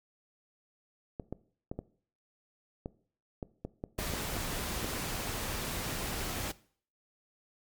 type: clicks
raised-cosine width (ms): 2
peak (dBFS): -23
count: 12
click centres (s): 1.198 / 1.326 / 1.715 / 1.79 / 2.859 / 3.428 / 3.65 / 3.839 / 3.989 / 4.137 / 4.367 / 4.845
type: noise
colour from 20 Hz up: pink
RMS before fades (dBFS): -36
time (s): 3.98-6.52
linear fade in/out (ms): 10
effects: noise-tail reverb RT60 0.5 s tail -19 dB re dry + MP3 96 kbps